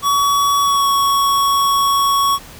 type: tone with pitch glide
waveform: square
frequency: 1130 to 1114.4 Hz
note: C#6 to C#6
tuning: +33 to +9 cents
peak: -13 dBFS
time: 0.02-2.39 s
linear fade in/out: 50 ms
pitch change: -24 cents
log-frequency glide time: 0.61-0.87 s
effects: pink hiss -38 dBFS RMS until 2.59 s

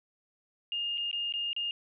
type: tone with dropouts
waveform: sine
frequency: 2829 Hz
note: F7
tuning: 22 cents sharp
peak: -30 dBFS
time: 0.72-1.71 s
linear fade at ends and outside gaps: 1 ms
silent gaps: 0.975-0.979 / 1.113-1.129 / 1.324-1.338 / 1.531-1.564 s
effects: none

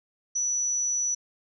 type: tone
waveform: sine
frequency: 5920 Hz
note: F#8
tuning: in tune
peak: -24 dBFS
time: 0.35-1.15 s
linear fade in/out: 10 ms
effects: none

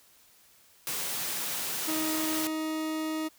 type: high-pass noise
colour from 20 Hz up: white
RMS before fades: -33 dBFS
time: 0.87-2.47 s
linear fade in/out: 0 ms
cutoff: 110 Hz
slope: 96 dB/octave
type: tone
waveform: 40% pulse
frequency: 314.2 Hz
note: D#4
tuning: 17 cents sharp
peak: -29 dBFS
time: 1.87-3.29 s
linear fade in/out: 20 ms
effects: white hiss -60 dBFS RMS until 3.38 s

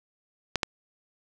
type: clicks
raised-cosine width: 0.2 ms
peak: -7 dBFS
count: 2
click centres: 0.557 / 0.632 s
effects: none

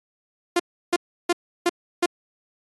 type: tone bursts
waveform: sawtooth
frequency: 349.2 Hz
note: F4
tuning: in tune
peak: -13 dBFS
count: 5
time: 0.56-2.06 s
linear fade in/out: 5 ms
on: 36 ms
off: 330 ms
effects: AAC 32 kbps

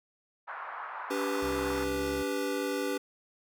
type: band-pass noise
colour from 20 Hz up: pink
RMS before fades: -40 dBFS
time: 0.47-1.85 s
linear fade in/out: 20 ms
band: 870 to 1500 Hz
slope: 24 dB/octave
type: chord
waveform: square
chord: G major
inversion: second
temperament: equal with one note detuned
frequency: 286.1 / 392 / 493.9 Hz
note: D4 / G4 / B4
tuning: -45 / 0 / 0 cents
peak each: -35 dBFS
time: 1.1-2.98 s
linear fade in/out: 10 ms
type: tone with pitch glide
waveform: sawtooth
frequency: 65.41 to 68.86 Hz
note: C2 to C#2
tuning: 0 to -11 cents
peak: -35 dBFS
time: 1.42-2.23 s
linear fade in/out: 10 ms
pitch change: +89 cents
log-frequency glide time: 1.93-2.01 s
effects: none

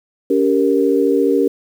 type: chord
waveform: sine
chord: G diminished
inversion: second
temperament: equal with one note detuned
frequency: 281.9 / 392 / 466.2 Hz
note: Db4 / G4 / Bb4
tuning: +29 / 0 / 0 cents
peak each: -16 dBFS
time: 0.3-1.48 s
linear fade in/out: 5 ms
effects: 7-bit

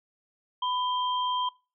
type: tone pair together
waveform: sine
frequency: 999 / 3172 Hz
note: B5 / G7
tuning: +20 / +20 cents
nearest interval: octave + minor sixth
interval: 2000 cents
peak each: -27 / -32 dBFS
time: 0.62-1.49 s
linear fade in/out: 5 ms
effects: noise-tail reverb RT60 0.3 s tail -22 dB re dry

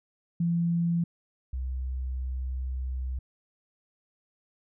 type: tone pair in turn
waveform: sine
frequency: 170 / 64.2 Hz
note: F3 / C2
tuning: -46 / -32 cents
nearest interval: octave + perfect fourth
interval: 1686 cents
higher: first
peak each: -23 / -29 dBFS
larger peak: first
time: 0.4-1.04 / 1.53-3.19 s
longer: second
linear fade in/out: 5 ms
effects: none

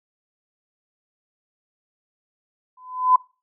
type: tone with exponential growth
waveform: sine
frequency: 1011 Hz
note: B5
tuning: 40 cents sharp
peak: -9 dBFS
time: 2.77-3.16 s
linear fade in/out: 5 ms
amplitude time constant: 84 ms
effects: noise-tail reverb RT60 0.3 s tail -22 dB re dry

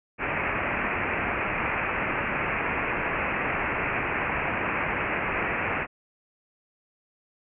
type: low-pass noise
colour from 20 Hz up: white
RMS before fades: -28 dBFS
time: 0.18-5.87 s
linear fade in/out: 50 ms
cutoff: 2600 Hz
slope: 96 dB/octave
effects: none

